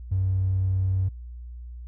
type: tone with tanh clipping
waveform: triangle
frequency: 94.4 Hz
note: F#2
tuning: 35 cents sharp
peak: -20 dBFS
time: 0.11-1.09 s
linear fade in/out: 10 ms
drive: 1 dB
effects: added 60 Hz sine -36 dBFS peak until 1.87 s